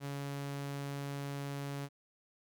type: tone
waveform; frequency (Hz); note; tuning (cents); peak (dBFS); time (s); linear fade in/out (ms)
sawtooth; 140.8; C#3; +27; -34; 0-1.89; 50
effects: none